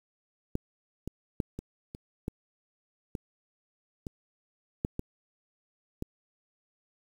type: clicks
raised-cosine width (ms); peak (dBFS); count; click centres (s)
3; -16 / -22 / -15 / -24 / -28 / -19 / -21 / -24 / -15 / -19 / -20; 11; 0.554 / 1.076 / 1.402 / 1.59 / 1.949 / 2.281 / 3.152 / 4.068 / 4.849 / 4.994 / 6.024
effects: 8-bit